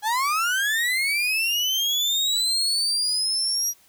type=linear sweep; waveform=35% pulse; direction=up; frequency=817 to 5770 Hz; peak=-19 dBFS; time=0.02-3.74 s; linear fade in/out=50 ms; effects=white hiss -57 dBFS RMS until 3.88 s